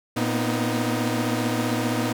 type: tone cluster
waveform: sawtooth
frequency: 115.7 / 238.7 / 254 / 311.9 Hz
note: A#2 / A#3 / B3 / D#4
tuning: -13 / +41 / +49 / +4 cents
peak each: -24 dBFS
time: 0.16-2.13 s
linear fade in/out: 10 ms
effects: none